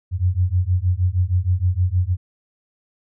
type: beating tone pair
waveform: sine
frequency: 87.7 / 94.1 Hz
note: F2 / F#2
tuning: +8 / +30 cents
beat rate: 6.4 Hz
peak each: -19 dBFS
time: 0.11-2.17 s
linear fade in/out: 50 ms
effects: none